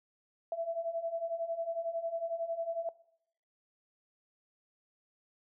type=beating tone pair; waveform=sine; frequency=659.3 / 670.3 Hz; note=E5 / E5; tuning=0 / +29 cents; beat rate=11 Hz; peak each=-37 / -35 dBFS; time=0.52-2.89 s; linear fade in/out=2 ms; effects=noise-tail reverb RT60 0.7 s tail -21 dB re dry